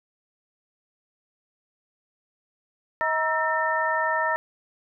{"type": "tone cluster", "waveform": "sine", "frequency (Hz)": [634, 943, 1322, 1811], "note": ["D#5", "A#5", "E6", "A6"], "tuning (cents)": [32, 20, 5, 49], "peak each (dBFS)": [-28, -26, -29, -26], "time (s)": [3.01, 4.36], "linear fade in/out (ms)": 0, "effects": []}